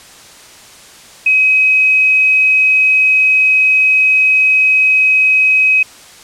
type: tone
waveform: sine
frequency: 2535 Hz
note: D#7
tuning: 32 cents sharp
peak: -7 dBFS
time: 1.26-5.83 s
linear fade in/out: 5 ms
effects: white hiss -38 dBFS RMS until 6.23 s + low-pass 9000 Hz 12 dB/octave